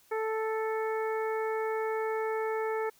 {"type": "harmonic tone", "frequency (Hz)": 440, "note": "A4", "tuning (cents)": 0, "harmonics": [1, 2, 3, 4, 5], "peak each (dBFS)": [-30, -36, -40, -42, -44], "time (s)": [0.11, 2.9], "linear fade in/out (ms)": 10, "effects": ["white hiss -63 dBFS RMS until 2.99 s"]}